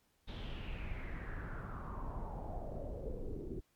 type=noise with low-pass filter sweep; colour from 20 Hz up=brown; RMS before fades=-42 dBFS; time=0.27-3.61 s; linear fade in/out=20 ms; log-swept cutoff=3700 to 340 Hz; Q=5.2; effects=pink hiss -75 dBFS RMS until 3.75 s + MP3 96 kbps